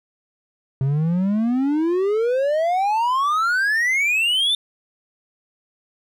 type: exponential sweep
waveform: triangle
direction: up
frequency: 130.81 to 3608 Hz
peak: -15 dBFS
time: 0.81-4.55 s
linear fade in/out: 2 ms
effects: none